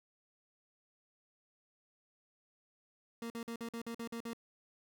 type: tone bursts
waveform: 30% pulse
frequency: 231.7 Hz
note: A#3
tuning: 10 cents flat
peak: -37 dBFS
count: 9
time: 3.22-4.333 s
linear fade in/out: 2 ms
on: 81 ms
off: 48 ms
effects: none